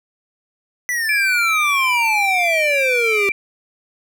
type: exponential sweep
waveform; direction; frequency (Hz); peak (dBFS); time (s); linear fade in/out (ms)
square; down; 1996 to 390.8; -19; 0.89-3.29; 0
type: tone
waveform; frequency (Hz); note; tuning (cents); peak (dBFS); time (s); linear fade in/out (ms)
sine; 2349; D7; 0; -16; 1.09-3.32; 2
effects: none

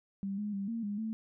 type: tone with pitch steps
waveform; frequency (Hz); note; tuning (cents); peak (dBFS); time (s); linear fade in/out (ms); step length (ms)
sine; 196.5 / 208.4 / 197.4 / 229.5 / 204.7 / 221; G3 / G#3 / G3 / A#3 / G#3 / A3; +4 / +6 / +12 / -27 / -25 / +8; -33; 0.23-1.13; 0; 150
effects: none

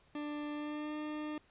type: tone with pitch glide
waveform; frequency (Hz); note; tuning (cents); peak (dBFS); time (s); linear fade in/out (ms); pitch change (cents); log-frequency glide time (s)
40% pulse; 295.9 to 302.6; D4 to D#4; +13 to -48; -37; 0.15-1.38; 2; +39; 0.53-0.96
effects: pink hiss -67 dBFS RMS until 1.5 s + resampled to 8000 Hz

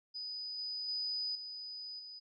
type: tone with level steps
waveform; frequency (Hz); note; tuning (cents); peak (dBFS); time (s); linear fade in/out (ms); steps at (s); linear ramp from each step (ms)
sine; 4978; D#8; 0; -39 / -37 / -34 / -42 / -46; 0.14-2.2; 20; 0.58 / 0.88 / 1.35 / 1.99; 5
effects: MP3 96 kbps

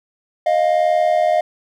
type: tone pair together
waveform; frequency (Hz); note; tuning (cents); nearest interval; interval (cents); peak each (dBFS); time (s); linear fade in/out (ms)
triangle; 622.3 / 703.4; D#5 / F5; 0 / +12; major second; 212; -14; 0.46-1.41; 5
effects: none

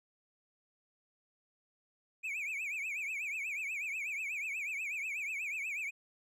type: tone with vibrato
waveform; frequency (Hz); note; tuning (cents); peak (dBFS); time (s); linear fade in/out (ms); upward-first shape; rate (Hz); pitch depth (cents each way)
triangle; 2400; D7; +37; -34; 2.23-5.91; 20; triangle; 8.2; 190
effects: none

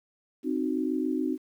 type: chord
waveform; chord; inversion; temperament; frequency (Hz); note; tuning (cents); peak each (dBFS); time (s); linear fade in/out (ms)
sine; C diminished; none; equal with one note detuned; 261.6 / 308.6 / 370; C4 / Eb4 / Gb4; 0 / -14 / 0; -29 / -29 / -33; 0.43-1.38; 50
effects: 10-bit

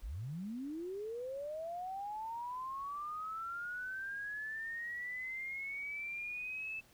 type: linear sweep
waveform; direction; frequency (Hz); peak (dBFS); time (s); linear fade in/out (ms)
sine; up; 36.24 to 2635; -39; 0.02-6.81; 20
effects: pink hiss -65 dBFS RMS until 6.93 s

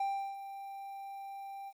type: tone with ADSR envelope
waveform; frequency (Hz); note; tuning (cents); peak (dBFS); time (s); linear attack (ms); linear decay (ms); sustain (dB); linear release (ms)
triangle; 788; G5; +9; -28; 0-1.73; 5; 350; -12; 50
effects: 11-bit

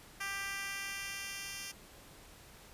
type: tone with high-pass filter sweep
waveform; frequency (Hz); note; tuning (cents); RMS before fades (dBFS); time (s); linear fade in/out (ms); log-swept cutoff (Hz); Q
10% pulse; 394.8; G4; +12; -41; 0.2-1.72; 10; 1500 to 3500; 1.1
effects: pink hiss -56 dBFS RMS until 2.73 s + resampled to 32000 Hz

